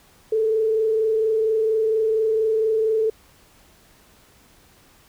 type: tone with frequency modulation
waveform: sine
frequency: 440 Hz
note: A4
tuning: in tune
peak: -17 dBFS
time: 0.32-3.1 s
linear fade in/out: 5 ms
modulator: 24.3 Hz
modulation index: 0.39
effects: pink hiss -54 dBFS RMS until 5.08 s